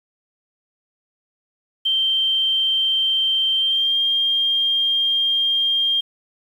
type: tone with pitch glide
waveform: sine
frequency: 3136 to 3206 Hz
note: G7 to G7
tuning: 0 to +38 cents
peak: -16 dBFS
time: 1.85-6.01 s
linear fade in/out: 10 ms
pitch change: +38 cents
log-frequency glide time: 3.56-3.99 s
effects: 8-bit